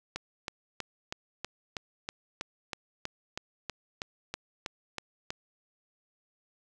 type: click train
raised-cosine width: 0.2 ms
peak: -17 dBFS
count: 17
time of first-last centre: 0.16-5.305 s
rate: 3.11 Hz
effects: none